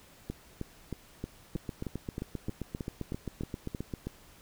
two click trains, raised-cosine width 3 ms, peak -22 / -22 dBFS, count 20 / 12, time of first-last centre 1.56-4.07 / 0.3-3.748 s, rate 7.57 / 3.19 Hz, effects pink hiss -57 dBFS RMS until 4.41 s

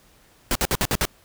pink noise bursts, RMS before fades -21 dBFS, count 6, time 0.51-1.053 s, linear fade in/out 0 ms, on 43 ms, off 57 ms, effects pink hiss -56 dBFS RMS until 1.24 s

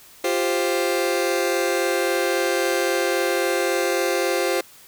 sawtooth chord, F suspended second, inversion none, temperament just, 349.2 / 392.9 / 523.8 Hz, F4 / G4 / C5, 0 / +4 / +2 cents, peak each -20 / -21 / -19 dBFS, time 0.24-4.61 s, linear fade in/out 5 ms, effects white hiss -48 dBFS RMS until 4.87 s

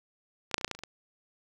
clicks, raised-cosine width 0.2 ms, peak -28 / -6 / -15 / -22 / -8 / -25 / -15 / -27 / -29 / -22 dBFS, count 10, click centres 0.513 / 0.543 / 0.581 / 0.612 / 0.646 / 0.679 / 0.713 / 0.75 / 0.79 / 0.836 s, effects 8-bit

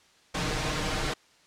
pink noise with comb filter, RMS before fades -29 dBFS, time 0.34-1.14 s, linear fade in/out 10 ms, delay 6.5 ms, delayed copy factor +0.65, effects white hiss -60 dBFS RMS until 1.46 s + low-pass 6000 Hz 12 dB/octave

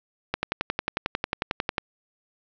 click train, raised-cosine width 0.3 ms, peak -8 dBFS, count 17, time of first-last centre 0.34-1.781 s, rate 11.1 Hz, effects low-pass 5000 Hz 12 dB/octave

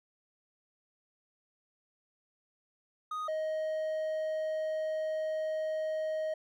triangle tone pair in turn, 1244.5 / 626.8 Hz, D#6 / D#5, 0 / +13 cents, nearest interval octave, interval 1187 cents, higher first, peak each -32 / -29 dBFS, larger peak second, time 3.11-3.28 / 3.28-6.34 s, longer second, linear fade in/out 5 ms, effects none

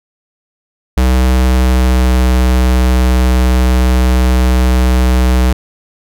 square tone with pitch glide, 63.6 to 62.87 Hz, C2 to B1, -48 to +32 cents, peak -8 dBFS, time 0.97-5.53 s, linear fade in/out 5 ms, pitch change -20 cents, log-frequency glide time 1.43-2.26 s, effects none

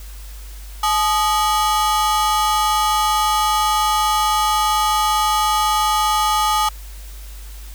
45% pulse ring-modulated tone, 1046.5 Hz, C6, in tune, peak -12 dBFS, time 0.83-6.69 s, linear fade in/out 5 ms, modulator 191 Hz, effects added 50 Hz sine -32 dBFS peak until 7.74 s + white hiss -43 dBFS RMS until 7.74 s

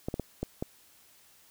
clicks, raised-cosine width 2 ms, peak -18 dBFS, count 5, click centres 0.085 / 0.141 / 0.197 / 0.43 / 0.625 s, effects white hiss -60 dBFS RMS until 1.5 s

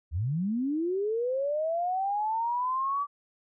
sine linear sweep, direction up, 68.8 to 1160 Hz, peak -26 dBFS, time 0.11-3.07 s, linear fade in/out 50 ms, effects none

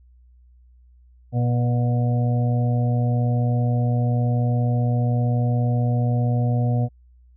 harmonic tone with a mistuned harmonic, 121 Hz, B2, 35 cents flat, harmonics 1 / 2 / 4 / 5 / 6, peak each -18 / -27 / -33 / -34 / -33 dBFS, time 1.32-6.89 s, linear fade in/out 50 ms, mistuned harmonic 4, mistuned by +15 cents, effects added 61 Hz sine -49 dBFS peak until 7.36 s

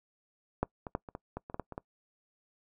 clicks, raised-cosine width 1 ms, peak -14 / -25 / -17 / -30 / -25 / -23 / -28 / -23 / -21 / -28 / -23 dBFS, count 11, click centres 0.63 / 0.868 / 0.951 / 1.088 / 1.151 / 1.37 / 1.499 / 1.544 / 1.597 / 1.723 / 1.779 s, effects noise-tail reverb RT60 0.1 s tail -23 dB re dry

